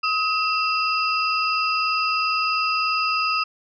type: tone cluster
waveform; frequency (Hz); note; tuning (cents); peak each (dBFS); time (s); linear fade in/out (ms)
sine; 1269 / 2691 / 4932; D#6 / E7 / D#8; +34 / +35 / -16; -22 / -24 / -27; 0.03-3.44; 10
effects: none